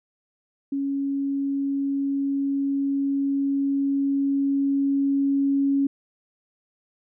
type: tone with level ramp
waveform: sine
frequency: 277.2 Hz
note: C#4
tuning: in tune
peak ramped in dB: -23 to -18 dBFS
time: 0.72-5.87 s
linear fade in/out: 5 ms
effects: none